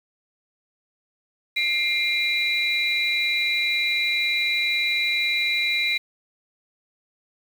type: tone cluster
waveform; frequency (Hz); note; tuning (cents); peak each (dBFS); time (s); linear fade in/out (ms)
sine; 2106 / 2388 / 3930; C7 / D7 / B7; +11 / +28 / -9; -24; 1.56-5.98; 10
effects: tanh soft clip ceiling -12 dBFS + 7-bit